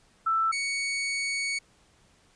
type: tone pair in turn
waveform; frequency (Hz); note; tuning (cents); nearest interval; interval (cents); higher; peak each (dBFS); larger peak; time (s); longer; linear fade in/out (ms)
sine / sawtooth; 1326 / 2230; E6 / C#7; +10 / +10; major sixth; 900; second; -22 / -24; first; 0.26-0.52 / 0.52-1.59; second; 10
effects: pink hiss -62 dBFS RMS until 2.35 s + resampled to 22050 Hz